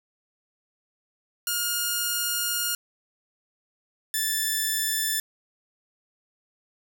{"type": "tone pair in turn", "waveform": "5% pulse", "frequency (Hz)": [1422, 1758.7], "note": ["F6", "A6"], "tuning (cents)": [31, -1], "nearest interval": "major third", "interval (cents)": 368, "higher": "second", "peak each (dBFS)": -13, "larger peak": "neither", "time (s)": [[1.47, 2.75], [4.14, 5.2]], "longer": "first", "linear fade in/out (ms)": 2, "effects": []}